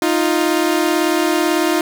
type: tone pair together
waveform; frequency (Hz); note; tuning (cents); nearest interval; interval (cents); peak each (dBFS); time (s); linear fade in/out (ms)
sawtooth; 311.1 / 349.2; D#4 / F4; 0 / 0; major second; 200; -13; 0.02-1.81; 2
effects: none